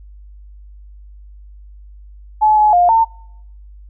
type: tone with pitch steps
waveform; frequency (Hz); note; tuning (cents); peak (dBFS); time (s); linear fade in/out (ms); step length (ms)
sine; 857 / 848 / 707 / 903; A5 / G#5 / F5 / A5; -46 / +36 / +21 / +45; -8; 2.41-3.05; 20; 160
effects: noise-tail reverb RT60 0.8 s tail -26 dB re dry + added 50 Hz sine -36 dBFS peak until 3.89 s